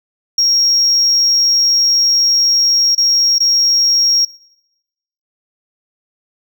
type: tone with dropouts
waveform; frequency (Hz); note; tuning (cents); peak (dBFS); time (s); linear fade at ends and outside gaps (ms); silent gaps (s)
triangle; 5588; F8; 0; -7; 0.38-4.25; 5; 2.95-2.978 / 3.384-3.403
effects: noise-tail reverb RT60 1.0 s tail -25 dB re dry + tanh soft clip ceiling -5 dBFS